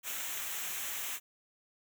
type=noise with comb filter; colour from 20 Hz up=white; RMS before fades=-38 dBFS; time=0.03-1.2 s; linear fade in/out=50 ms; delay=0.21 ms; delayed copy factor=-0.65; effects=none